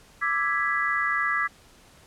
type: chord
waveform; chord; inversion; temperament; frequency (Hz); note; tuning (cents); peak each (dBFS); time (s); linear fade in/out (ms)
sine; E dominant seventh; third; equal; 1174.7 / 1318.5 / 1661.2 / 1975.5; D6 / E6 / G#6 / B6; 0 / 0 / 0 / 0; -28 / -31 / -27 / -27; 0.21-1.48; 20
effects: pink hiss -54 dBFS RMS until 2.06 s + low-pass 11000 Hz 12 dB/octave